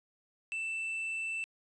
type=tone with quantisation; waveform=triangle; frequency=2659 Hz; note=E7; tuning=14 cents sharp; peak=-32 dBFS; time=0.52-1.44 s; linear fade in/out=0 ms; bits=10; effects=resampled to 22050 Hz